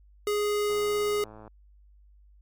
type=tone; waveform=square; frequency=415.3 Hz; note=G#4; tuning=in tune; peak=-25 dBFS; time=0.27-1.24 s; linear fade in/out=2 ms
type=click train; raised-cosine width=1 ms; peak=-33 dBFS; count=85; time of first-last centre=0.7-1.478 s; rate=108 Hz
effects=added 50 Hz sine -53 dBFS peak until 2.41 s + MP3 96 kbps